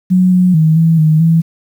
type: tone with pitch steps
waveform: sine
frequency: 183.6 / 181.8 / 158 / 163.6 / 155.9 / 164.2 Hz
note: F#3 / F#3 / D#3 / E3 / D#3 / E3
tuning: -13 / -30 / +27 / -13 / +4 / -6 cents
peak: -6 dBFS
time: 0.1-1.42 s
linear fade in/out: 20 ms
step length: 220 ms
effects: 7-bit